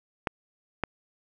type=clicks; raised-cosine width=0.5 ms; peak=-11 dBFS; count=2; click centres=0.272 / 0.837 s; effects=none